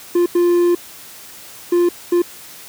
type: tone bursts at uneven times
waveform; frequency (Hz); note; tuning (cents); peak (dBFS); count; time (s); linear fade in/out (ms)
triangle; 349.2; F4; 0; -9; 4; 0.15-0.26 / 0.35-0.75 / 1.72-1.89 / 2.12-2.22; 5
effects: white hiss -38 dBFS RMS until 2.68 s + high-pass 60 Hz 12 dB/octave